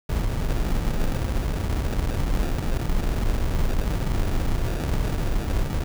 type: noise with sample-and-hold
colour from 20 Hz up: brown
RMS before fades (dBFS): -23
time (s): 0.09-5.84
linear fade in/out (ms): 5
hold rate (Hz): 1050
effects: none